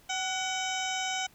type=harmonic tone with a mistuned harmonic; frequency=756 Hz; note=F#5; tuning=37 cents sharp; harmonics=1 / 2 / 3 / 4 / 5 / 7 / 8 / 9 / 10; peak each=-34 / -38 / -37 / -37 / -41 / -44 / -40 / -45 / -44 dBFS; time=0.09-1.27 s; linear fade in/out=10 ms; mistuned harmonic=2; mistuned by=-45 cents; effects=pink hiss -60 dBFS RMS until 1.34 s